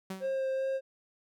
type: tone with exponential decay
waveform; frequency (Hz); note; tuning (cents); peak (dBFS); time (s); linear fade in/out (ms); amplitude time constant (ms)
sawtooth; 190; F#3; +46; -30; 0.1-0.41; 5; 67
type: tone with vibrato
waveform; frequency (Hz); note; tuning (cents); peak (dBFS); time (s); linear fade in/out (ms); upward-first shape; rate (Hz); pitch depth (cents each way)
triangle; 532; C5; +29; -27; 0.2-0.81; 50; sine; 2.5; 10
effects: none